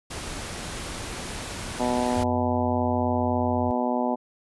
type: noise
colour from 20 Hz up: pink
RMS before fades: -34 dBFS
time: 0.1-2.24 s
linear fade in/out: 10 ms
type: harmonic tone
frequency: 123.47 Hz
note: B2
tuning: in tune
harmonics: 2 / 3 / 4 / 5 / 6 / 7 / 8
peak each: -26 / -33 / -33 / -29 / -31 / -30 / -35 dBFS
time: 1.79-4.16 s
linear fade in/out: 20 ms
type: tone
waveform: sine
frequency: 92.5 Hz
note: F#2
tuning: in tune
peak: -28 dBFS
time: 2.17-3.71 s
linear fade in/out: 0 ms
effects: resampled to 24000 Hz